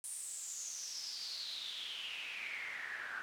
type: noise with band-pass filter sweep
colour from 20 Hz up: pink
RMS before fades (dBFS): -44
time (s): 0.04-3.22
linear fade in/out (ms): 0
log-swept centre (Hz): 9300 to 1500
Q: 7.8
effects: none